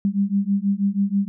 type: beating tone pair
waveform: sine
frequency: 196 / 202.2 Hz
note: G3 / G#3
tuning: 0 / -46 cents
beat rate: 6.2 Hz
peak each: -21 dBFS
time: 0.05-1.28 s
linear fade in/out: 0 ms
effects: none